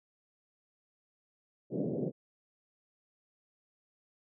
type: band-pass noise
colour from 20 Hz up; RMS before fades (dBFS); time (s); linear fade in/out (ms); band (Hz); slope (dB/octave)
pink; -34; 1.7-2.12; 50; 140 to 560; 48
effects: none